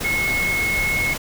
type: tone in noise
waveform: sine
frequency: 2180 Hz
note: C#7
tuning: 29 cents flat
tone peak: -19 dBFS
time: 0.04-1.14 s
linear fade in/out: 10 ms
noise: pink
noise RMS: -27 dBFS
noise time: 0-1.18 s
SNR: +5 dB
effects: none